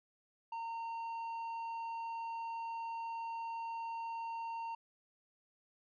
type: tone with tanh clipping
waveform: sine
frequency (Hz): 917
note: A#5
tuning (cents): -29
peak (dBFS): -40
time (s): 0.52-4.75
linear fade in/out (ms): 5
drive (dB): 6
effects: none